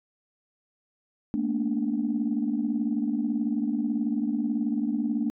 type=tone cluster; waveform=sine; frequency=218.9 / 237.2 / 290.7 Hz; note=A3 / A#3 / D4; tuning=-9 / +30 / -18 cents; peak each=-28 dBFS; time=1.34-5.3 s; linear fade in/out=0 ms; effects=tanh soft clip ceiling -16 dBFS